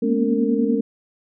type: tone cluster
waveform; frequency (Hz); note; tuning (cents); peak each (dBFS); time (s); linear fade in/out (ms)
sine; 213.7 / 233 / 243 / 281.3 / 457.2; G#3 / A#3 / B3 / C#4 / A#4; +50 / -1 / -28 / +26 / -34; -23; 0.02-0.81; 10
effects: none